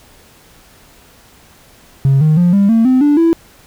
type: tone with pitch steps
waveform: triangle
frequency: 136.3 / 154.77 / 175.74 / 199.55 / 226.6 / 257.3 / 292.2 / 331.8 Hz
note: C#3 / D#3 / F3 / G3 / A#3 / C4 / D4 / E4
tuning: -29 / -9 / +11 / +31 / -49 / -29 / -9 / +11 cents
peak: -4 dBFS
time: 2.05-3.33 s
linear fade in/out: 0 ms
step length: 160 ms
effects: tanh soft clip ceiling -3 dBFS + pink hiss -45 dBFS RMS until 3.66 s